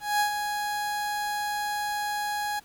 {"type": "tone with ADSR envelope", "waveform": "30% pulse", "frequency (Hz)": 830.6, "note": "G#5", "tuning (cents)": 0, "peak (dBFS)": -18, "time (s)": [0, 2.6], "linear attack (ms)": 200, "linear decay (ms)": 100, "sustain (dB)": -7, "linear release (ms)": 14, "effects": ["pink hiss -56 dBFS RMS until 2.64 s"]}